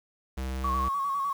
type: tone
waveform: square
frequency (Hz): 65.4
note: C2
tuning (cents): 0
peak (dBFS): -30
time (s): 0.37-0.89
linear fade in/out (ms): 10
type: tone with vibrato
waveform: sine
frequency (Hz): 1112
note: C#6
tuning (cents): +5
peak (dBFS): -26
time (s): 0.64-1.33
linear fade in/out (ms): 5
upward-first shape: square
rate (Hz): 9.9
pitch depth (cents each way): 36
effects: 8-bit